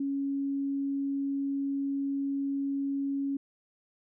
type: tone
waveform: sine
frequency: 277.2 Hz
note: C#4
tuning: in tune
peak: -28 dBFS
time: 0-3.37 s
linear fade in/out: 5 ms
effects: none